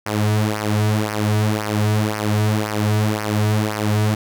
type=tone with flanger; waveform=sawtooth; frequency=106.3 Hz; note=G#2; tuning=41 cents sharp; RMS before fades=-19 dBFS; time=0.06-4.15 s; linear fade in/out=5 ms; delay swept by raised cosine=0.26 to 3.76 ms; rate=1.9 Hz; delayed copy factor=-0.75; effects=none